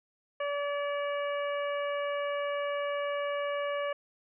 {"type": "harmonic tone", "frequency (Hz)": 574, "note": "D5", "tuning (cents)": -40, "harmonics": [1, 2, 3, 4, 5], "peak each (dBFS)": [-31, -37, -41, -43, -45], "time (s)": [0.4, 3.93], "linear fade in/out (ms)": 5, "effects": []}